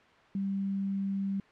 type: tone with quantisation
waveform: sine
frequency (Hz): 196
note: G3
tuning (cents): 0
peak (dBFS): -29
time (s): 0.35-1.4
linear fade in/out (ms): 2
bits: 9
effects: white hiss -58 dBFS RMS until 1.51 s + low-pass 2000 Hz 12 dB/octave